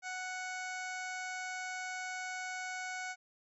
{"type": "harmonic tone", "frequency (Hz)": 740, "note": "F#5", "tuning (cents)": 0, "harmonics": [1, 2, 3, 4, 5, 6, 7, 8, 9, 10], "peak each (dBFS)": [-43, -42, -44, -58, -59, -55, -57, -53, -53, -55], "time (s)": [0.02, 3.16], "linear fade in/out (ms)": 50, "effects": []}